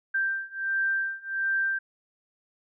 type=beating tone pair; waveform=sine; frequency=1573 / 1574.4 Hz; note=G6 / G6; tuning=+6 / +7 cents; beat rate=1.4 Hz; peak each=-29 / -28 dBFS; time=0.14-1.79 s; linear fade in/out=10 ms; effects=none